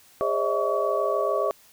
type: tone cluster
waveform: sine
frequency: 408.7 / 532 / 604 / 651 / 1130 Hz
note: G#4 / C5 / D5 / E5 / C#6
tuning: -28 / +29 / +48 / -22 / +33 cents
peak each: -28 dBFS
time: 0.21-1.51 s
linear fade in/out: 0 ms
effects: white hiss -55 dBFS RMS until 1.72 s

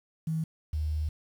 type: tone pair in turn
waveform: sine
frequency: 160 / 76.79 Hz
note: D#3 / D#2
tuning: +49 / -22 cents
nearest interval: octave + minor second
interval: 1271 cents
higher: first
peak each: -27 dBFS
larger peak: neither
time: 0.27-0.44 / 0.73-1.09 s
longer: second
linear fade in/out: 5 ms
effects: 9-bit

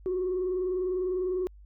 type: tone with vibrato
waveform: sine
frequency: 367.4 Hz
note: F#4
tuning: 12 cents flat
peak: -25 dBFS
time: 0.06-1.47 s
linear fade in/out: 0 ms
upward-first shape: sine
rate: 20 Hz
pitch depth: 54 cents each way
effects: tanh soft clip ceiling -23 dBFS + added 50 Hz sine -48 dBFS peak until 1.65 s

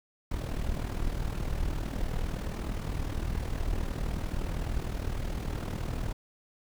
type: noise with amplitude modulation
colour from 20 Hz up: brown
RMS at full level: -29 dBFS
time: 0.31-6.13 s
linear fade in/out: 5 ms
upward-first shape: sine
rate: 39.5 Hz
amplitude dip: 65%
effects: none

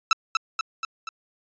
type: tone with echo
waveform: sawtooth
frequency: 1318.5 Hz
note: E6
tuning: in tune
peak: -11 dBFS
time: 0.11-0.13 s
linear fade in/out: 2 ms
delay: 240 ms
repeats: 4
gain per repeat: -4 dB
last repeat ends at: 1.09 s
effects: resampled to 16000 Hz

